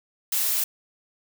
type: noise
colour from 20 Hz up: blue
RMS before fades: -24 dBFS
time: 0.32-0.64 s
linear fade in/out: 5 ms
effects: none